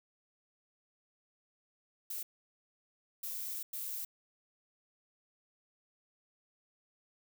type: noise bursts at uneven times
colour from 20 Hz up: violet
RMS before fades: -40 dBFS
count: 3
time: 2.1-2.23 / 3.23-3.63 / 3.73-4.05 s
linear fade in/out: 5 ms
effects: none